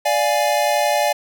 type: chord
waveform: square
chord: D diminished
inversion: none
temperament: equal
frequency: 587.3 / 698.5 / 830.6 Hz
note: D5 / F5 / Ab5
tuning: 0 / 0 / 0 cents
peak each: -20 / -22 / -21 dBFS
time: 0.05-1.13 s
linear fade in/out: 10 ms
effects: none